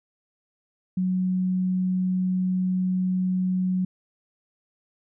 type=tone; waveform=sine; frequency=184.5 Hz; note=F#3; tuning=5 cents flat; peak=-21 dBFS; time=0.97-3.85 s; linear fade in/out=5 ms; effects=none